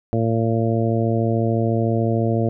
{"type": "harmonic tone", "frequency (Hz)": 113.8, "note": "A#2", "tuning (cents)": -41, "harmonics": [1, 2, 3, 4, 5, 6], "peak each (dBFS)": [-20, -23, -25, -26, -27, -28], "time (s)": [0.13, 2.49], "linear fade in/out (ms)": 0, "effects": []}